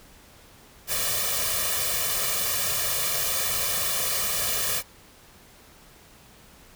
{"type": "noise with comb filter", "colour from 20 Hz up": "white", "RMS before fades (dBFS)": -26, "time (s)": [0.87, 4.83], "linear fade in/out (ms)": 50, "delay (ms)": 1.7, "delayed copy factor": 1, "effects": ["pink hiss -52 dBFS RMS until 6.75 s"]}